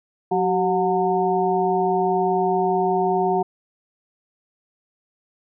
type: harmonic tone with a mistuned harmonic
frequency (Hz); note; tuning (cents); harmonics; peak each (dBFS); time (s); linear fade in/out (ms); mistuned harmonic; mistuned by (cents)
181.9; F#3; -29; 1 / 2 / 4 / 5; -27 / -21 / -21 / -26; 0.31-3.43; 10; 2; +72
effects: none